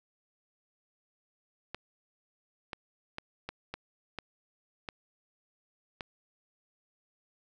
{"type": "clicks", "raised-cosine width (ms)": 0.3, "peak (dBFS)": -21, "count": 8, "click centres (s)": [1.746, 2.732, 3.184, 3.49, 3.74, 4.187, 4.888, 6.008], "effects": []}